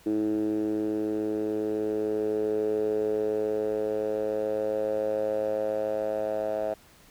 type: tone with band-pass filter sweep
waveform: 10% pulse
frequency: 107.1 Hz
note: A2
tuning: 46 cents flat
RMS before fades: -28 dBFS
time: 0.06-6.74 s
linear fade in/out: 5 ms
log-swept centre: 330 to 620 Hz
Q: 5.4
effects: pink hiss -56 dBFS RMS until 7.1 s